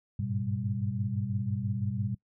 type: tone cluster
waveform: sine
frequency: 99 / 105 / 122.1 / 196.9 Hz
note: G2 / G#2 / B2 / G3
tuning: +18 / +19 / -19 / +8 cents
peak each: -36 / -34 / -33 / -35 dBFS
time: 0.19-2.15 s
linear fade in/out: 5 ms
effects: noise-tail reverb RT60 0.1 s tail -22 dB re dry